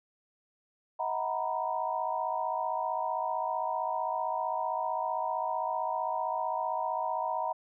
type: chord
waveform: sine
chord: B major seventh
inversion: first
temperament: equal with one note detuned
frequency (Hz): 636.8 / 740 / 932.3 / 987.8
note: D#5 / F#5 / A#5 / B5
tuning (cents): +40 / 0 / 0 / 0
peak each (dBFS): -36 / -35 / -33 / -36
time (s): 0.99-7.53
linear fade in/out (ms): 10
effects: none